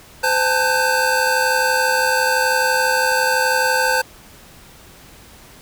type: tone cluster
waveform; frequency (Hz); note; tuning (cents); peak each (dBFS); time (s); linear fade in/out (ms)
square; 513 / 824 / 890 / 1518 / 1590; C5 / G#5 / A5 / F#6 / G6; -34 / -14 / +20 / +44 / +24; -22 / -29 / -21 / -21 / -23; 0.23-4.02; 10
effects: pink hiss -44 dBFS RMS until 5.61 s